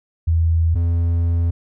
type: tone pair in turn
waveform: sine / triangle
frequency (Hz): 82.41 / 84.82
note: E2 / E2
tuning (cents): 0 / +50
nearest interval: unison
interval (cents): 50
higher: second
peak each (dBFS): -13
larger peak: neither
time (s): 0.27-0.75 / 0.75-1.51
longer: second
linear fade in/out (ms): 10
effects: none